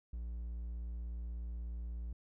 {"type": "tone", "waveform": "triangle", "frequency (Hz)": 58.27, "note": "A#1", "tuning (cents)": 0, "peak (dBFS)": -37, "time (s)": [0.13, 2.13], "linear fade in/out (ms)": 5, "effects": []}